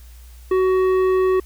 sine tone with tanh clipping, 374 Hz, F#4, 19 cents sharp, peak -16 dBFS, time 0.51-1.4 s, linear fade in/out 5 ms, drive 11 dB, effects added 60 Hz sine -39 dBFS peak until 1.45 s + white hiss -52 dBFS RMS until 1.45 s

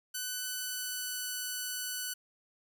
5% pulse tone with pitch glide, 1500 to 1490.5 Hz, F#6 to F#6, +23 to +12 cents, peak -24 dBFS, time 0.14-2.14 s, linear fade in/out 10 ms, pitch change -11 cents, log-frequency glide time 0.32-1.29 s, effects none

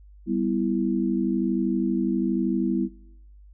sine chord, E minor, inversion first, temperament equal with one note detuned, 196 / 248.5 / 329.6 Hz, G3 / B3 / E4, 0 / +11 / 0 cents, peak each -26 dBFS, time 0.26-2.89 s, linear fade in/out 50 ms, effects noise-tail reverb RT60 0.9 s tail -23 dB re dry + added 50 Hz sine -46 dBFS peak until 3.53 s

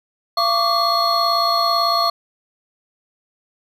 triangle tone cluster, 683 / 1126 / 1184 / 4315 Hz, F5 / C#6 / D6 / C#8, -39 / +27 / +14 / -47 cents, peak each -19 dBFS, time 0.37-2.1 s, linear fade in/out 5 ms, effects none

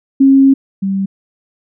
sine tone pair in turn, 270.9 / 194.34 Hz, C#4 / G3, -40 / -15 cents, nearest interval tritone, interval 575 cents, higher first, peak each -4 / -13 dBFS, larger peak first, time 0.2-0.54 / 0.82-1.06 s, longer first, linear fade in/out 10 ms, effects none

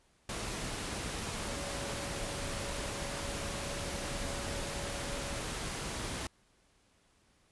sine tone in noise, 563 Hz, C#5, 27 cents sharp, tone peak -45 dBFS, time 1.48-5.41 s, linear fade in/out 2 ms, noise pink, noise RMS -38 dBFS, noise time 0.29-6.27 s, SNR -10 dB, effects pink hiss -69 dBFS RMS until 7.51 s + resampled to 24000 Hz

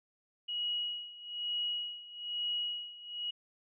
sine tone with tremolo, 2905 Hz, F#7, 32 cents flat, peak -31 dBFS, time 0.48-3.31 s, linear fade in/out 10 ms, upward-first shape sine, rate 1.1 Hz, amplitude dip 85%, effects none

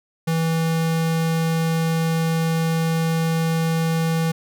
square tone, 163.3 Hz, E3, 16 cents flat, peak -19 dBFS, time 0.27-4.32 s, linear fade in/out 10 ms, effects none

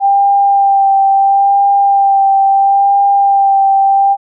sine tone with vibrato, 791 Hz, G5, 15 cents sharp, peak -6 dBFS, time 0-4.17 s, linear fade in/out 50 ms, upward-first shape sine, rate 0.74 Hz, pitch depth 18 cents each way, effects none

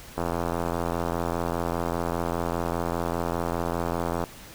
click train, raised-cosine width 1 ms, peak -13 dBFS, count 346, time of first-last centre 0.18-4.239 s, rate 85 Hz, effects pink hiss -45 dBFS RMS until 4.54 s

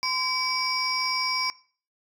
sine tone cluster, 1026 / 2285 / 4913 / 5540 Hz, C6 / D7 / D#8 / F8, -34 / -48 / -23 / -15 cents, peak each -29 dBFS, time 0.03-1.5 s, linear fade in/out 0 ms, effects noise-tail reverb RT60 0.4 s tail -19 dB re dry + tanh soft clip ceiling -17 dBFS

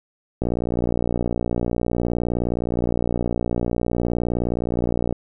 click train, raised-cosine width 2 ms, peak -9 dBFS, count 281, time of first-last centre 0.42-5.126 s, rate 59.5 Hz, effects none

